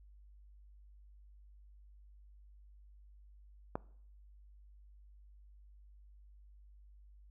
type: click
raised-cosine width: 1 ms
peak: -21 dBFS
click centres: 3.755 s
effects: noise-tail reverb RT60 0.6 s tail -22 dB re dry + added 50 Hz sine -56 dBFS peak until 7.3 s